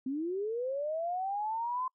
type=linear sweep; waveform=sine; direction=up; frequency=253 to 1039 Hz; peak=-31 dBFS; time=0.06-1.88 s; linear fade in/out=5 ms; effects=noise-tail reverb RT60 0.1 s tail -26 dB re dry